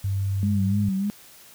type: tone with pitch glide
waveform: sine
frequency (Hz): 98 to 102.34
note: G2 to G#2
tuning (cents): 0 to -25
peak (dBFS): -22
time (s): 0.04-0.89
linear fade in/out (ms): 5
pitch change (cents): +75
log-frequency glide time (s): 0.57-0.75
type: tone with vibrato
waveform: sine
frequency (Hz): 198.2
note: G3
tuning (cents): +19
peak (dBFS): -22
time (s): 0.43-1.1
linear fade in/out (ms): 0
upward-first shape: sine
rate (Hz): 3.4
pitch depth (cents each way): 72
effects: white hiss -49 dBFS RMS until 1.54 s